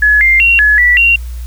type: tone with pitch steps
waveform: sine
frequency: 1698 / 2100 / 2746 / 1700 / 1957 / 2756 Hz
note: G#6 / C7 / F7 / G#6 / B6 / F7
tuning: +38 / +6 / -30 / +40 / -16 / -24 cents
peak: -5 dBFS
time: 0.02-1.16 s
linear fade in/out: 5 ms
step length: 190 ms
effects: added 60 Hz sine -20 dBFS peak until 1.46 s + white hiss -41 dBFS RMS until 1.46 s